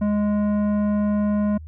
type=tone with tanh clipping; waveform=sine; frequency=207.7 Hz; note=G#3; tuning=in tune; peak=-20 dBFS; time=0.01-1.58 s; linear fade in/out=10 ms; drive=12 dB; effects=added 78 Hz sine -35 dBFS peak until 1.67 s